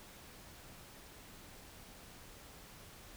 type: silence
effects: pink hiss -55 dBFS RMS until 3.16 s